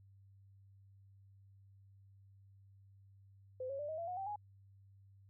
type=tone with pitch steps; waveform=sine; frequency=512 / 548.7 / 588.1 / 630.3 / 675.6 / 724.1 / 776 / 831.7 Hz; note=C5 / C#5 / D5 / D#5 / E5 / F#5 / G5 / G#5; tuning=-38 / -18 / +2 / +22 / +42 / -38 / -18 / +2 cents; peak=-39 dBFS; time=3.6-4.36 s; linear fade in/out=5 ms; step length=95 ms; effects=added 98 Hz sine -60 dBFS peak until 5.29 s